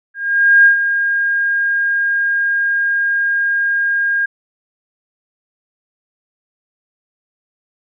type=tone with ADSR envelope; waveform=sine; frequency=1618 Hz; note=G#6; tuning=46 cents flat; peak=-4 dBFS; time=0.14-4.26 s; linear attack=510 ms; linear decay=110 ms; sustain=-9 dB; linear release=9 ms; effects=none

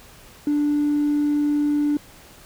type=tone with hard clipping; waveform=sine; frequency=293.7 Hz; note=D4; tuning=in tune; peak=-18 dBFS; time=0.47-1.97 s; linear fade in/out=2 ms; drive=1 dB; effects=pink hiss -47 dBFS RMS until 2.45 s

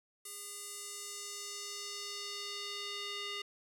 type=tone with band-pass filter sweep; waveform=square; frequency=406.5 Hz; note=G#4; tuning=37 cents flat; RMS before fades=-43 dBFS; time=0.25-3.42 s; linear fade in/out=5 ms; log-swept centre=10000 to 3200 Hz; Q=1.7; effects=none

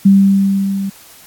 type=tone with level ramp; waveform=sine; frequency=196 Hz; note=G3; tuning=in tune; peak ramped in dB=-3 to -17 dBFS; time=0.05-0.9 s; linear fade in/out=10 ms; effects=white hiss -41 dBFS RMS until 1.26 s + AAC 64 kbps

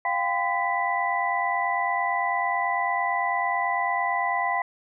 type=tone cluster; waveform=sine; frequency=702 / 791 / 1017 / 1978 Hz; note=F5 / G5 / C6 / B6; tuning=+9 / +15 / -50 / +2 cents; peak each=-28 dBFS; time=0.05-4.62 s; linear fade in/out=2 ms; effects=none

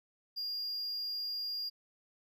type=tone; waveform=triangle; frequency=4819 Hz; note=D8; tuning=44 cents sharp; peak=-34 dBFS; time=0.36-1.7 s; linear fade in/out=20 ms; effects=none

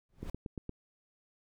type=noise with exponential growth; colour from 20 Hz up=brown; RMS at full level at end=-36 dBFS; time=0.09-0.3 s; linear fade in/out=2 ms; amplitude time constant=45 ms
type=click train; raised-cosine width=3 ms; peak=-26 dBFS; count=5; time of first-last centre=0.23-0.693 s; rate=8.63 Hz
effects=none

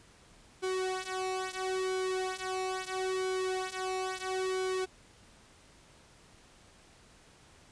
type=tone with flanger; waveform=sawtooth; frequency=374.5 Hz; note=F#4; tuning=21 cents sharp; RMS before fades=-34 dBFS; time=0.62-4.86 s; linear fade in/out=20 ms; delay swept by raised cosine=1.1 to 3.3 ms; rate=0.75 Hz; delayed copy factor=-0.85; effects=pink hiss -59 dBFS RMS until 7.71 s + resampled to 22050 Hz

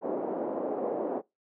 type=band-pass noise; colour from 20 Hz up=white; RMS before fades=-32 dBFS; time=0.01-1.22 s; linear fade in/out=50 ms; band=260 to 640 Hz; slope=24 dB/octave; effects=noise-tail reverb RT60 0.2 s tail -22 dB re dry

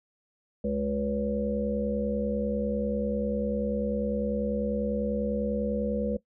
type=harmonic tone; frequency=70.1 Hz; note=C#2; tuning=20 cents sharp; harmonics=1 / 3 / 5 / 7 / 8; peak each=-37 / -29 / -41 / -30 / -34 dBFS; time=0.64-6.17 s; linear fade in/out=5 ms; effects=noise-tail reverb RT60 0.1 s tail -18 dB re dry

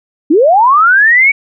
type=linear sweep; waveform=sine; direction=up; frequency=275.3 to 2282 Hz; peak=-4 dBFS; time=0.3-1.32 s; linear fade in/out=10 ms; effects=none

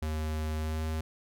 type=tone with pitch glide; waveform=square; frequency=77.78 to 79 Hz; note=D#2 to D#2; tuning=0 to +27 cents; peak=-31 dBFS; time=0.02-1.01 s; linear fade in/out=5 ms; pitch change=+27 cents; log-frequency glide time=0.56-0.85 s; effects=none

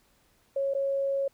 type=tone with dropouts; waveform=sine; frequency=550 Hz; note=C#5; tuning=14 cents flat; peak=-25 dBFS; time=0.56-1.28 s; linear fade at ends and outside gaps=5 ms; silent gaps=0.738-0.748 s; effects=pink hiss -66 dBFS RMS until 1.33 s

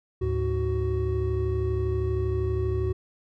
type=tone cluster; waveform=triangle; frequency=73.8 / 106.4 / 373.1 Hz; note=D2 / G#2 / F#4; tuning=+9 / +42 / +14 cents; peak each=-26 dBFS; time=0.21-2.93 s; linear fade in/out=10 ms; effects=none

